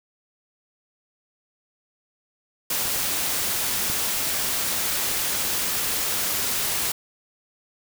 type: noise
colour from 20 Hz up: white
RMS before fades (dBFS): -25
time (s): 2.7-6.92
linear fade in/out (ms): 5
type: clicks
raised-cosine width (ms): 3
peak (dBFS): -26 / -29 / -19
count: 3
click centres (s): 2.855 / 2.96 / 3.9
effects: none